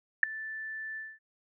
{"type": "tone with ADSR envelope", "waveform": "sine", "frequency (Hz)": 1760, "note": "A6", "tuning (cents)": 0, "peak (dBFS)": -12, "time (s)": [0.23, 1.19], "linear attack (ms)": 3, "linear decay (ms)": 5, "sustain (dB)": -24, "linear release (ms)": 220, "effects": []}